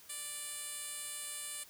10% pulse tone with band-pass filter, 587.3 Hz, D5, in tune, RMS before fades -43 dBFS, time 0.09-1.64 s, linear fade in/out 10 ms, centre 10000 Hz, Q 1.6, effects white hiss -58 dBFS RMS until 1.69 s

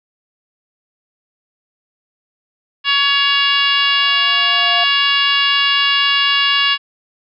harmonic tone, 562 Hz, C#5, 24 cents sharp, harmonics 2 / 3 / 4 / 5 / 6 / 7 / 8 / 9, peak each -20 / -19 / -23 / -15 / -20 / -25 / -26 / -28 dBFS, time 2.84-6.78 s, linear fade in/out 50 ms
sine tone with exponential growth, 700 Hz, F5, 4 cents sharp, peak -18 dBFS, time 3.41-4.84 s, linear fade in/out 5 ms, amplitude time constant 310 ms
effects none

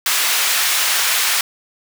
pink high-pass noise, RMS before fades -17 dBFS, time 0.06-1.41 s, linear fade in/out 2 ms, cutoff 1500 Hz, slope 12 dB/octave, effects none

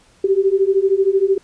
sine beating tone pair, 380.9 / 393.9 Hz, G4 / G4, -50 / +8 cents, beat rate 13 Hz, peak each -16 / -15 dBFS, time 0.24-1.38 s, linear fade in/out 5 ms, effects pink hiss -53 dBFS RMS until 1.43 s + resampled to 22050 Hz

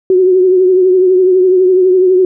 sine tone with vibrato, 370 Hz, F#4, in tune, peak -5 dBFS, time 0.1-2.25 s, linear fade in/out 2 ms, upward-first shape triangle, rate 12 Hz, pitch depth 55 cents each way, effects none

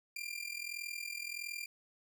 sawtooth tone with amplitude modulation, 2384 Hz, D7, 25 cents sharp, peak -33 dBFS, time 0.16-1.66 s, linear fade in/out 5 ms, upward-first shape sine, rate 41.5 Hz, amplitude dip 80%, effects none

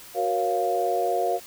sine chord, Gb major seventh, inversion none, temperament equal with one note detuned, 370 / 470.5 / 554.4 / 698.5 Hz, Gb4 / Bb4 / Db5 / F5, 0 / +16 / 0 / 0 cents, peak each -29 / -28 / -30 / -24 dBFS, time 0.14-1.4 s, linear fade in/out 50 ms, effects white hiss -45 dBFS RMS until 1.46 s

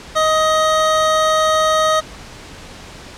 square tone pair together, 627.5 / 1255 Hz, D#5 / D#6, +15 / +15 cents, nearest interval octave, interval 1200 cents, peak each -16 dBFS, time 0.15-2.01 s, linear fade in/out 20 ms, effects pink hiss -36 dBFS RMS until 3.17 s + low-pass 7000 Hz 12 dB/octave

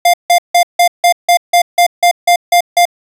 square tone bursts, 700 Hz, F5, 4 cents sharp, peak -6 dBFS, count 12, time 0.05-2.854 s, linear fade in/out 5 ms, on 87 ms, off 160 ms, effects resampled to 32000 Hz

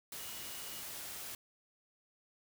sine tone in noise, 2900 Hz, F#7, 35 cents flat, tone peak -54 dBFS, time 0.19-0.82 s, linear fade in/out 2 ms, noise white, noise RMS -45 dBFS, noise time 0.12-1.35 s, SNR -12 dB, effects none

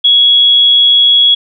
sine tone, 3342 Hz, G#7, 10 cents sharp, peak -4 dBFS, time 0.04-1.35 s, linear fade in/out 10 ms, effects none

